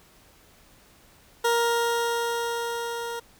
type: tone with level ramp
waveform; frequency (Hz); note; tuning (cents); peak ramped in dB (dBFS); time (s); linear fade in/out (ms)
20% pulse; 468.7; A#4; +9; -15 to -26; 1.44-3.2; 10
effects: pink hiss -56 dBFS RMS until 3.39 s